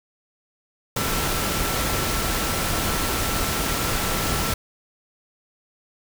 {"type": "tone in noise", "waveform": "sine", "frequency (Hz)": 1340, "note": "E6", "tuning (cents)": 28, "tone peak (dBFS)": -33, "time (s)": [0.96, 4.54], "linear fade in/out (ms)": 5, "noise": "pink", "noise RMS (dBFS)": -24, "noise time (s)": [0.96, 4.54], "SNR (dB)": -12, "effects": []}